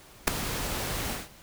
pink noise with ADSR envelope, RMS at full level -17 dBFS, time 0.27-1.29 s, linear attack 9 ms, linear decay 4 ms, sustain -15 dB, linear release 180 ms, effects pink hiss -52 dBFS RMS until 1.42 s

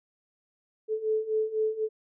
sine beating tone pair, 433 / 437 Hz, A4 / A4, -28 / -12 cents, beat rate 4 Hz, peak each -30 / -27 dBFS, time 0.88-1.89 s, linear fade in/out 50 ms, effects none

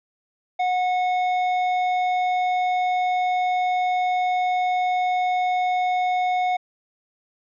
sine tone with hard clipping, 730 Hz, F#5, 24 cents flat, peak -21 dBFS, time 0.59-6.57 s, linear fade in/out 10 ms, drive 8 dB, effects resampled to 16000 Hz

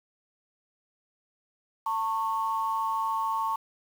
sine tone pair together, 896.6 / 1100 Hz, A5 / C#6, +32 / -14 cents, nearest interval major third, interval 354 cents, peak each -28 dBFS, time 1.86-3.56 s, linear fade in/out 5 ms, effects tanh soft clip ceiling -18 dBFS + 8-bit

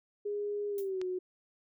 sine tone with pitch glide, 411.7 to 366.8 Hz, G#4 to F#4, -15 to -15 cents, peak -32 dBFS, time 0.25-1.19 s, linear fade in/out 10 ms, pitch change -200 cents, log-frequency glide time 0.69-1.04 s
violet noise with exponential decay, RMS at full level -43 dBFS, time 0.78-0.91 s, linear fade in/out 2 ms, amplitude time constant 28 ms
click, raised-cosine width 0.2 ms, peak -27 dBFS, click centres 1.015 s
effects none

